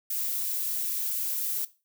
violet noise, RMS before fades -30 dBFS, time 0.1-1.65 s, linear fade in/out 5 ms, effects noise-tail reverb RT60 0.3 s tail -17 dB re dry

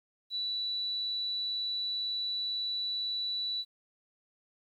sine tone, 3951 Hz, B7, in tune, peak -31 dBFS, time 0.3-3.65 s, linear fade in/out 50 ms, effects 11-bit

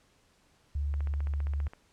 sine tone with vibrato, 71.9 Hz, D2, 36 cents flat, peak -28 dBFS, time 0.75-1.68 s, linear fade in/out 5 ms, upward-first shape sine, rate 17 Hz, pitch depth 16 cents each way
click train, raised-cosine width 0.5 ms, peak -31 dBFS, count 13, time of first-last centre 0.94-1.735 s, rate 15.1 Hz
effects pink hiss -66 dBFS RMS until 1.92 s + low-pass 9000 Hz 12 dB/octave

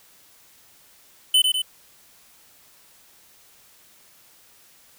square tone with echo, 3022 Hz, F#7, 36 cents sharp, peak -14 dBFS, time 1.34-1.42 s, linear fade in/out 5 ms, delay 100 ms, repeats 2, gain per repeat -4 dB, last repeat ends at 1.62 s, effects white hiss -54 dBFS RMS until 4.98 s

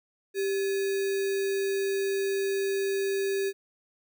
sine tone with sample-and-hold, 392 Hz, G4, in tune, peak -25 dBFS, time 0.34-3.53 s, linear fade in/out 50 ms, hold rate 2100 Hz, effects none

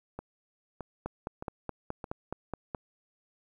two click trains, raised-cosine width 1 ms, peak -20 / -24 dBFS, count 9 / 4, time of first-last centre 1.06-2.748 / 0.19-2.042 s, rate 4.74 / 1.62 Hz, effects 10-bit

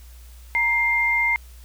sine tone pair together, 940 / 2105 Hz, A#5 / C7, +14 / +10 cents, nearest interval octave + major second, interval 1396 cents, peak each -26 / -18 dBFS, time 0.55-1.36 s, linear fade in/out 0 ms, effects added 60 Hz sine -41 dBFS peak until 1.64 s + white hiss -53 dBFS RMS until 1.64 s

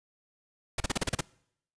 pink noise bursts, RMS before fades -28 dBFS, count 8, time 0.78-1.209 s, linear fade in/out 5 ms, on 23 ms, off 35 ms, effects noise-tail reverb RT60 0.7 s tail -24 dB re dry + resampled to 22050 Hz

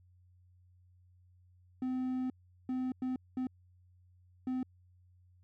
triangle tone bursts at uneven times, 256.2 Hz, C4, 36 cents flat, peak -30 dBFS, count 5, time 1.82-2.3 / 2.69-2.92 / 3.02-3.16 / 3.37-3.47 / 4.47-4.63 s, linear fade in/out 2 ms, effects added 90 Hz sine -61 dBFS peak until 5.43 s

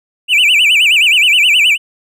triangle tone with vibrato, 2637 Hz, E7, in tune, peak -5 dBFS, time 0.28-1.78 s, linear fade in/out 50 ms, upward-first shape sine, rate 9.5 Hz, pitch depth 240 cents each way, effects none

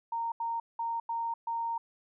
sine tone bursts at uneven times, 924 Hz, A#5, 16 cents flat, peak -30 dBFS, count 5, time 0.12-0.32 / 0.4-0.6 / 0.79-1 / 1.09-1.34 / 1.47-1.78 s, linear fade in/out 5 ms, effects none

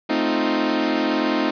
sawtooth chord, F dominant seventh, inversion first, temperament equal, 220 / 261.6 / 311.1 / 349.2 Hz, A3 / C4 / Eb4 / F4, 0 / 0 / 0 / 0 cents, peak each -23 / -20 / -18 / -23 dBFS, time 0.09-1.51 s, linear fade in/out 10 ms, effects resampled to 11025 Hz + 8-bit

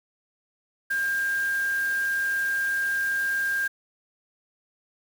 sine tone in noise, 1602 Hz, G6, 37 cents sharp, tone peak -23 dBFS, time 0.9-3.68 s, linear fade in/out 10 ms, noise white, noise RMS -41 dBFS, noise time 0.9-3.68 s, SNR +15 dB, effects none

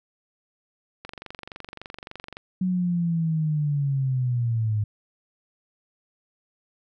click train, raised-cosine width 0.3 ms, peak -21 dBFS, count 32, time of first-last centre 1.05-2.369 s, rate 23.5 Hz
sine linear sweep, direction down, 186.3 to 103.83 Hz, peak -21 dBFS, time 2.61-4.84 s, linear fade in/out 5 ms
effects none

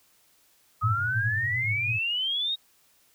sine exponential sweep, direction up, 1244.5 to 3800 Hz, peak -25 dBFS, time 0.81-2.56 s, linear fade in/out 20 ms
white band-pass noise, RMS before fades -31 dBFS, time 0.82-1.99 s, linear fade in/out 20 ms, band 100 to 120 Hz, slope 96 dB/octave
effects white hiss -63 dBFS RMS until 3.14 s

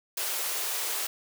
white high-pass noise, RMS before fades -31 dBFS, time 0.17-1.07 s, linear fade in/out 5 ms, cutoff 340 Hz, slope 96 dB/octave, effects none

